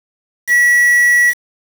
triangle tone with quantisation, 1936 Hz, B6, 35 cents flat, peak -6 dBFS, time 0.47-1.34 s, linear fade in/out 50 ms, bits 4, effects none

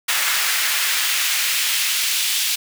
pink noise with high-pass filter sweep, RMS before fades -20 dBFS, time 0.08-2.56 s, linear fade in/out 10 ms, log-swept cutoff 1600 to 3200 Hz, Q 1.2, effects none

